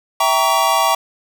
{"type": "chord", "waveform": "square", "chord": "E diminished seventh", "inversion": "none", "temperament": "equal with one note detuned", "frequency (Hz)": [659.3, 784, 932.3, 1130.7], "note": ["E5", "G5", "Bb5", "Db6"], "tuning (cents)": [0, 0, 0, 34], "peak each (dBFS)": [-21, -20, -19, -18], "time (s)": [0.2, 0.95], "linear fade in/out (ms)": 5, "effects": []}